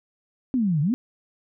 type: exponential two-way sweep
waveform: sine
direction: down then up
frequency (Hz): 269.1 to 138.59 to 269.1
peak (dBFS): -19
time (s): 0.54-0.94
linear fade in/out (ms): 0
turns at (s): 0.81
effects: none